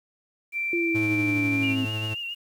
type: tone with pitch glide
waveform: sine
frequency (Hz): 2349 to 2376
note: D7 to D7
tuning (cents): 0 to +20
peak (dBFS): -25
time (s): 0.52-1.76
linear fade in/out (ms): 50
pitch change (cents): +20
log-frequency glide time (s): 1.49-1.59
type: exponential sweep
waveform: sine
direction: down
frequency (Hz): 346.3 to 261.6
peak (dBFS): -24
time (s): 0.73-1.85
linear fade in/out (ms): 2
type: tone with tremolo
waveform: 45% pulse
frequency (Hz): 108.4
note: A2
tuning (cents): -25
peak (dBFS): -28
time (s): 0.94-2.15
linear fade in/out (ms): 20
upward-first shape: sine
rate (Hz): 12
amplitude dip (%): 25
type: tone with vibrato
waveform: sine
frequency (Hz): 2794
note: F7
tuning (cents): 0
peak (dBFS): -30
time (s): 1.62-2.35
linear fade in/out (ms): 20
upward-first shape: triangle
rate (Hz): 7.4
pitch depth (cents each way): 49
effects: 9-bit